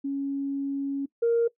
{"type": "tone pair in turn", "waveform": "sine", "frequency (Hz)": [277.2, 466.2], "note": ["C#4", "A#4"], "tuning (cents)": [0, 0], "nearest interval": "major sixth", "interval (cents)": 900, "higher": "second", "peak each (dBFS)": [-26, -18], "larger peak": "second", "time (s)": [[0.04, 1.06], [1.22, 1.48]], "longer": "first", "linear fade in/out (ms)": 10, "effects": ["noise-tail reverb RT60 0.1 s tail -20 dB re dry", "tanh soft clip ceiling -16 dBFS"]}